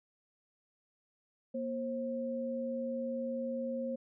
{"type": "tone pair together", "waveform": "sine", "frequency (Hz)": [237.3, 532.7], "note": ["A#3", "C5"], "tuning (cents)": [31, 31], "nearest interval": "octave + major second", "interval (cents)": 1400, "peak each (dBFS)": [-37, -36], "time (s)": [1.54, 3.96], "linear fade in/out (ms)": 10, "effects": []}